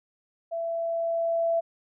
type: tone with level ramp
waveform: sine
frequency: 668 Hz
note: E5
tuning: 23 cents sharp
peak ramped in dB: -28 to -21 dBFS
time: 0.51-1.61 s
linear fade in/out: 20 ms
effects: none